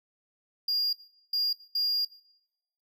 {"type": "tone bursts at uneven times", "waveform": "triangle", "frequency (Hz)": 4821, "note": "D8", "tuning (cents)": 45, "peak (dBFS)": -24, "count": 3, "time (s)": [[0.68, 0.93], [1.33, 1.53], [1.75, 2.05]], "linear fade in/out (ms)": 5, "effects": ["noise-tail reverb RT60 0.8 s tail -18 dB re dry"]}